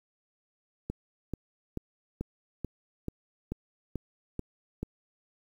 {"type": "click train", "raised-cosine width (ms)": 3, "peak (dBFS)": -20, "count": 10, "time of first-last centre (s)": [0.9, 4.83], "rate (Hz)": 2.29, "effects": ["9-bit"]}